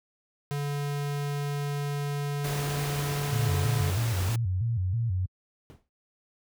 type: tone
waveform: square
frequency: 143.7 Hz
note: D3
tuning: 37 cents flat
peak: -29 dBFS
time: 0.51-3.9 s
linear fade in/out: 0 ms
type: noise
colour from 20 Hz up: pink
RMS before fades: -35 dBFS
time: 2.44-4.36 s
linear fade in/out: 5 ms
type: tone with vibrato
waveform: sine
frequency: 103.5 Hz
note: G#2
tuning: 5 cents flat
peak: -24 dBFS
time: 3.32-5.26 s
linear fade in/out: 10 ms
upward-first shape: square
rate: 3.1 Hz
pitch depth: 200 cents each way
type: noise with exponential decay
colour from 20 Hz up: brown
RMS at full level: -38 dBFS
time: 5.7-5.89 s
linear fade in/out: 0 ms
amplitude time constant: 40 ms
effects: high-pass 60 Hz 12 dB/octave